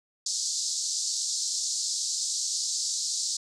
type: band-pass noise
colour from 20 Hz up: white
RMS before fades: -30 dBFS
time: 0.26-3.37 s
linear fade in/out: 5 ms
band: 4200 to 7800 Hz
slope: 48 dB/octave
effects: none